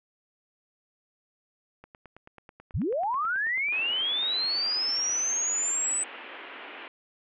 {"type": "click train", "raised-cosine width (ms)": 0.5, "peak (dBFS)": -32, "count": 31, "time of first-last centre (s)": [1.84, 5.097], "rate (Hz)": 9.21}
{"type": "linear sweep", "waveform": "sine", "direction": "up", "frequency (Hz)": [45.98, 8100], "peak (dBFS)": -25, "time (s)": [2.74, 6.04], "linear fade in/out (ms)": 10}
{"type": "band-pass noise", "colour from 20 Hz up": "white", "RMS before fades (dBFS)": -43, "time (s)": [3.72, 6.88], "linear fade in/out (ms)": 2, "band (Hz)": [250, 3000], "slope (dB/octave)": 48}
{"effects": []}